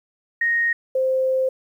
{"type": "tone pair in turn", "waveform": "sine", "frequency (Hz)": [1864.7, 522.3], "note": ["A#6", "C5"], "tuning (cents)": [0, -3], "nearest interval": "octave + minor seventh", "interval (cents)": 2203, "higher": "first", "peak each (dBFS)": -17, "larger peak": "neither", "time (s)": [[0.41, 0.73], [0.95, 1.49]], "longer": "second", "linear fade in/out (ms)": 5, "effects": ["9-bit"]}